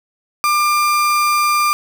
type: tone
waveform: 35% pulse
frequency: 1194 Hz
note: D6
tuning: 28 cents sharp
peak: -11 dBFS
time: 0.44-1.73 s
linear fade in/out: 0 ms
effects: none